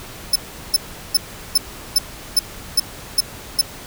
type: tone bursts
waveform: sawtooth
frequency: 5274 Hz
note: E8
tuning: in tune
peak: -8 dBFS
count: 9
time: 0.33-3.613 s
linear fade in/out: 5 ms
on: 27 ms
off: 380 ms
effects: pink hiss -36 dBFS RMS until 3.86 s